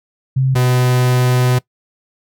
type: tone pair in turn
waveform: sine / 45% pulse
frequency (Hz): 132.2 / 125.62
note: C3 / B2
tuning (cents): +18 / +30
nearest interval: minor second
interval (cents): 88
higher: first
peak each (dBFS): -11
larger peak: neither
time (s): 0.36-0.55 / 0.55-1.59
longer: second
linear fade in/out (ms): 10
effects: noise-tail reverb RT60 0.1 s tail -21 dB re dry